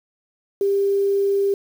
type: tone with quantisation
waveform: sine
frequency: 397.2 Hz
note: G4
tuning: 23 cents sharp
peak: -16 dBFS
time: 0.61-1.54 s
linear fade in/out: 2 ms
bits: 7
effects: none